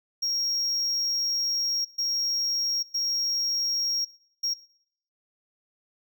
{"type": "tone bursts at uneven times", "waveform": "triangle", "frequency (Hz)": 5588, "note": "F8", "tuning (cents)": 0, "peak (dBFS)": -23, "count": 4, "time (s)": [[0.22, 1.85], [1.98, 2.83], [2.94, 4.05], [4.43, 4.54]], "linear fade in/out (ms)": 10, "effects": ["noise-tail reverb RT60 0.7 s tail -22 dB re dry"]}